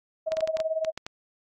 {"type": "tone with tremolo", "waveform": "sine", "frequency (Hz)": 638, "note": "D#5", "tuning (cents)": 43, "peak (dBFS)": -22, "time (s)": [0.26, 0.92], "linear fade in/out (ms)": 20, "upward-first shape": "sine", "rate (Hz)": 18, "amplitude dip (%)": 80}
{"type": "clicks", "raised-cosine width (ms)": 0.2, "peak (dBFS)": -17, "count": 9, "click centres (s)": [0.32, 0.37, 0.407, 0.475, 0.57, 0.602, 0.848, 0.976, 1.065]}
{"effects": ["AAC 48 kbps"]}